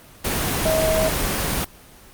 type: tone in noise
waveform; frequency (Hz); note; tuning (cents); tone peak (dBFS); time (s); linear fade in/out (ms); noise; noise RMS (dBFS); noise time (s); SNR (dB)
sine; 637; D#5; +41; -18; 0.65-1.09; 10; pink; -22; 0.24-1.65; +1
effects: pink hiss -46 dBFS RMS until 2.13 s + Opus 24 kbps